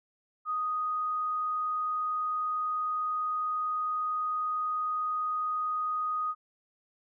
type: tone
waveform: sine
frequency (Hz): 1244.5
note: D#6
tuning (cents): 0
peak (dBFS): -28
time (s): 0.45-6.35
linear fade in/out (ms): 50
effects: none

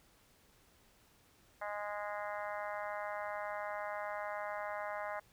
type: harmonic tone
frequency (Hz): 206.9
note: G#3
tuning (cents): -6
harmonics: 3 / 4 / 5 / 6 / 7 / 8 / 9 / 10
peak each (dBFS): -42 / -44 / -46 / -48 / -49 / -50 / -51 / -52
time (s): 1.61-5.2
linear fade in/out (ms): 10
effects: pink hiss -67 dBFS RMS until 5.32 s

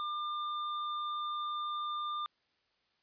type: tone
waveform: square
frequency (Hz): 1199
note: D6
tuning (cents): +36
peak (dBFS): -35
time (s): 0-2.26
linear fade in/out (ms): 0
effects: white hiss -75 dBFS RMS until 3.02 s + resampled to 11025 Hz

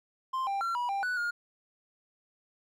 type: tone with pitch steps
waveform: triangle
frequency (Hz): 1047 / 791 / 1364 / 971 / 792 / 1483 / 1422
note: C6 / G5 / F6 / B5 / G5 / F#6 / F6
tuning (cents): +1 / +15 / -41 / -30 / +18 / +4 / +31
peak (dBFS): -27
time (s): 0.33-1.31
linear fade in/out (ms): 10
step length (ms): 140
effects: none

